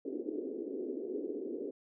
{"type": "band-pass noise", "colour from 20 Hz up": "white", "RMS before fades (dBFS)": -39, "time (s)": [0.05, 1.71], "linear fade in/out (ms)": 5, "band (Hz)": [270, 440], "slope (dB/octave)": 48, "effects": []}